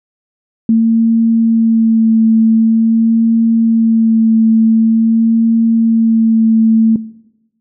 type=tone with vibrato; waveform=sine; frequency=225.4 Hz; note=A3; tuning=42 cents sharp; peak=-6 dBFS; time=0.69-6.96 s; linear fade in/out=2 ms; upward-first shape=sine; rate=0.46 Hz; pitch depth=17 cents each way; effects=noise-tail reverb RT60 1.0 s tail -19 dB re dry